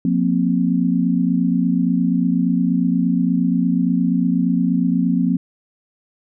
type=chord; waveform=sine; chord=F suspended fourth; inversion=none; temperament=equal with one note detuned; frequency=178.08 / 233.1 / 261.6 Hz; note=F3 / Bb3 / C4; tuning=+34 / 0 / 0 cents; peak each=-18 / -20 / -19 dBFS; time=0.05-5.37 s; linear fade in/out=2 ms; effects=none